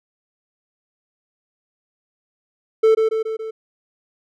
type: tone with echo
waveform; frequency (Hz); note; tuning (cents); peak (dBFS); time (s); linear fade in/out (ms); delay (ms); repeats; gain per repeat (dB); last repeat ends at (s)
triangle; 442.2; A4; +9; -8; 2.83-2.95; 10; 140; 4; -4; 3.51
effects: none